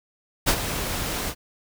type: noise with ADSR envelope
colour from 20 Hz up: pink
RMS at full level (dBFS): -17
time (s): 0.46-1.35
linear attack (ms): 27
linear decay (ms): 64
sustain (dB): -11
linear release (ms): 68
effects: none